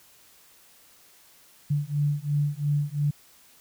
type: beating tone pair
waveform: sine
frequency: 144.5 / 147.4 Hz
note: D3 / D3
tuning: -28 / +7 cents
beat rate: 2.9 Hz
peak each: -26 dBFS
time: 1.7-3.11 s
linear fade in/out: 10 ms
effects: white hiss -56 dBFS RMS until 3.6 s

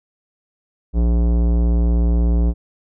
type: tone with tanh clipping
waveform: sine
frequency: 58.27 Hz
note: A#1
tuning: in tune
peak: -15 dBFS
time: 0.93-2.54 s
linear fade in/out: 50 ms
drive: 17 dB
effects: none

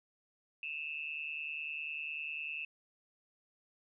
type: tone with amplitude modulation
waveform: sine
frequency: 2637 Hz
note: E7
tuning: in tune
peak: -34 dBFS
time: 0.63-2.65 s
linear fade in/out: 2 ms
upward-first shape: sine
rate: 150 Hz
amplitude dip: 85%
effects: none

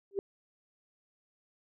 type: tone with exponential growth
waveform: sine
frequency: 395.3 Hz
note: G4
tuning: 15 cents sharp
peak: -24 dBFS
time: 0.11-0.19 s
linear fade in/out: 1 ms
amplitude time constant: 16 ms
effects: none

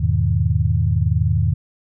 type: chord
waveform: sine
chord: E major seventh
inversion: none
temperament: equal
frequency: 82.41 / 103.83 / 123.47 / 155.56 Hz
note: E2 / G#2 / B2 / D#3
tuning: 0 / 0 / 0 / 0 cents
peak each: -19 / -19 / -22 / -22 dBFS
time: 0-1.54 s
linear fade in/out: 10 ms
effects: none

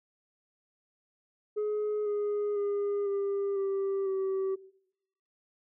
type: tone with pitch steps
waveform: sine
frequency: 421.4 / 413.7 / 406.1 / 398.7 / 391.4 / 384.2 Hz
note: G#4 / G#4 / G#4 / G4 / G4 / G4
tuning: +25 / -7 / -39 / +29 / -3 / -35 cents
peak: -25 dBFS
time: 1.56-4.56 s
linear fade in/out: 20 ms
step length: 500 ms
effects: noise-tail reverb RT60 0.8 s tail -21 dB re dry + tanh soft clip ceiling -27 dBFS

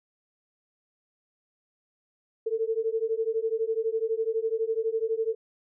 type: beating tone pair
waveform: sine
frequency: 441.9 / 453.9 Hz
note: A4 / A#4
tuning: +7 / -46 cents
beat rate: 12 Hz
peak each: -28 dBFS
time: 2.46-5.35 s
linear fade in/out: 10 ms
effects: none

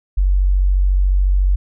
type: tone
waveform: sine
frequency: 47.03 Hz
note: F#1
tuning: 29 cents sharp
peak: -11 dBFS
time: 0.17-1.56 s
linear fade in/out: 10 ms
effects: none

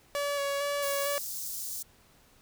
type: tone with vibrato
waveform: sawtooth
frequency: 567 Hz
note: C#5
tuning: 39 cents sharp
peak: -25 dBFS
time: 0.15-1.18 s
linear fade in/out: 0 ms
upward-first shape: square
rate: 2.2 Hz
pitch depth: 16 cents each way
type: high-pass noise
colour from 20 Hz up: white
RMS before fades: -37 dBFS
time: 0.82-1.83 s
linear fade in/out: 10 ms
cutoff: 5000 Hz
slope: 24 dB/octave
effects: pink hiss -61 dBFS RMS until 2.41 s

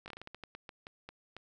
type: slowing click train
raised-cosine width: 0.3 ms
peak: -29 dBFS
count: 14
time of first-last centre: 0.06-1.366 s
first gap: 19 ms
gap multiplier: 1.25
effects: none

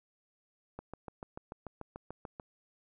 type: click train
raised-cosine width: 1 ms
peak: -28 dBFS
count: 12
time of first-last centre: 0.79-2.398 s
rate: 6.84 Hz
effects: none

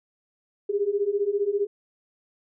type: beating tone pair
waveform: sine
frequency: 396.1 / 411.1 Hz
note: G4 / G#4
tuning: +18 / -18 cents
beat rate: 15 Hz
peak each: -26 / -24 dBFS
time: 0.69-1.67 s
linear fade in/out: 10 ms
effects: none

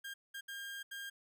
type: tone bursts at uneven times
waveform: 30% pulse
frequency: 1608 Hz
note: G6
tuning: 44 cents sharp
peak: -40 dBFS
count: 4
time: 0.04-0.14 / 0.34-0.41 / 0.48-0.83 / 0.91-1.1 s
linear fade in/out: 10 ms
effects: none

